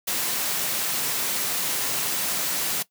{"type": "high-pass noise", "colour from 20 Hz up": "white", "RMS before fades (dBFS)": -26, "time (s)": [0.07, 2.83], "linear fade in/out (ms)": 10, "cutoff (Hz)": 110, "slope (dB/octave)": 24, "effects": ["noise-tail reverb RT60 0.1 s tail -18 dB re dry"]}